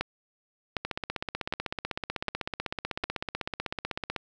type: two click trains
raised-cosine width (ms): 0.3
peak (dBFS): -12 / -15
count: 5 / 54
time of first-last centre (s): 0.01-3.04 / 0.85-4.162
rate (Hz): 1.32 / 16
effects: none